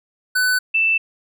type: tone pair in turn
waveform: square / sine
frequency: 1500 / 2655 Hz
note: F#6 / E7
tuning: +23 / +12 cents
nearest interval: minor seventh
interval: 989 cents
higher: second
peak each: -16 / -14 dBFS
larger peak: second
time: 0.35-0.59 / 0.74-0.98 s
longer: neither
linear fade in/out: 10 ms
effects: none